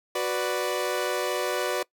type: chord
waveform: sawtooth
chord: B minor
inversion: second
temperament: equal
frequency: 370 / 493.9 / 587.3 Hz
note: F#4 / B4 / D5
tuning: 0 / 0 / 0 cents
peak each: -26 dBFS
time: 0.15-1.83 s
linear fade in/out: 5 ms
effects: noise-tail reverb RT60 0.1 s tail -22 dB re dry